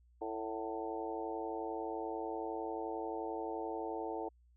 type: harmonic tone with a mistuned harmonic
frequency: 111.3 Hz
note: A2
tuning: 20 cents sharp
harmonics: 3 / 4 / 5 / 6 / 7 / 8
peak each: -43 / -42 / -47 / -48 / -44 / -45 dBFS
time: 0.21-4.29 s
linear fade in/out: 10 ms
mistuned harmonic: 7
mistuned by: -44 cents
effects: added 60 Hz sine -63 dBFS peak until 4.56 s